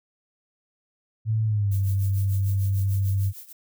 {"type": "tone with pitch glide", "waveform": "sine", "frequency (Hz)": [110, 98], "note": ["A2", "G2"], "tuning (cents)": [0, 0], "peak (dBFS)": -20, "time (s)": [1.25, 3.33], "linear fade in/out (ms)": 50, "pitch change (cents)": -200, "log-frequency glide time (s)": [1.45, 1.73]}
{"type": "noise with tremolo", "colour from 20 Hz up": "violet", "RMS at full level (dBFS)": -39, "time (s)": [1.71, 3.53], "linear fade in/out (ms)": 10, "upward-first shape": "triangle", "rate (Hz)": 6.7, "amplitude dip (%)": 85}
{"effects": []}